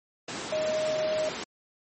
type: tone in noise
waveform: sine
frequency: 622.3 Hz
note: D#5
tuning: in tune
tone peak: -25 dBFS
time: 0.52-1.29 s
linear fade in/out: 5 ms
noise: pink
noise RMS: -34 dBFS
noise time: 0.28-1.44 s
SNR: +6 dB
effects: high-pass 200 Hz 12 dB/octave + MP3 32 kbps